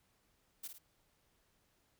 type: noise with echo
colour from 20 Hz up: blue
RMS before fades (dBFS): -44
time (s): 0.63-0.68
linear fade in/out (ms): 10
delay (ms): 53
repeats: 2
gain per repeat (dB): -6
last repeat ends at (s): 0.786
effects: pink hiss -75 dBFS RMS until 1.99 s